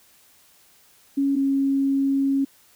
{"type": "tone pair in turn", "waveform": "sine", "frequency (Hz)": [277.2, 273.9], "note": ["C#4", "C#4"], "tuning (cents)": [0, -21], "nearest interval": "unison", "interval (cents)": 21, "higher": "first", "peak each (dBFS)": -18, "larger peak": "neither", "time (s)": [[1.17, 1.36], [1.36, 2.45]], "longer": "second", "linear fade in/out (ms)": 10, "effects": ["white hiss -56 dBFS RMS until 2.75 s"]}